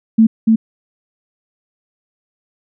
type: tone with echo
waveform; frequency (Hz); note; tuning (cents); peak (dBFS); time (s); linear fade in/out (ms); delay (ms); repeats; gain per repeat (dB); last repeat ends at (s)
sine; 222.8; A3; +22; -5; 0.18-0.27; 10; 290; 1; -2; 0.56
effects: none